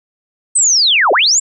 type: linear two-way sweep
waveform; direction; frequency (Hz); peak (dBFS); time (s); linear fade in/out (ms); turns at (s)
sine; down then up; 8440 to 349 to 7660; -8; 0.55-1.4; 10; 1.12
effects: none